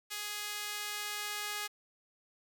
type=tone with high-pass filter sweep; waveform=sawtooth; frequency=416 Hz; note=G#4; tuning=3 cents sharp; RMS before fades=-39 dBFS; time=0.1-1.68 s; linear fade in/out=20 ms; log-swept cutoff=2300 to 1500 Hz; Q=0.7; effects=none